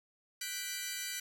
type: chord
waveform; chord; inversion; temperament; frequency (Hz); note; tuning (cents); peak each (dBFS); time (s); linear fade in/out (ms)
10% pulse; G major seventh; third; equal; 1480 / 1568 / 1975.5 / 2349; F#6 / G6 / B6 / D7; 0 / 0 / 0 / 0; -36 / -38 / -32 / -34; 0.41-1.2; 5
effects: none